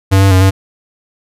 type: tone with pitch steps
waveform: square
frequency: 96.5 / 97.5 / 93.3 / 96.1 Hz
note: G2 / G2 / F#2 / G2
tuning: -27 / -9 / +15 / -34 cents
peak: -6 dBFS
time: 0.11-0.51 s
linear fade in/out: 20 ms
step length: 100 ms
effects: resampled to 32000 Hz